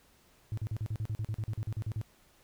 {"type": "tone bursts", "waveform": "sine", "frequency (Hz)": 107.8, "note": "A2", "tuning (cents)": -35, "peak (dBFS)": -29, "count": 16, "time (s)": [0.52, 2.014], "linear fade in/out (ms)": 0, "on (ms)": 54, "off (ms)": 42, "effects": ["tanh soft clip ceiling -29 dBFS", "pink hiss -64 dBFS RMS until 2.43 s"]}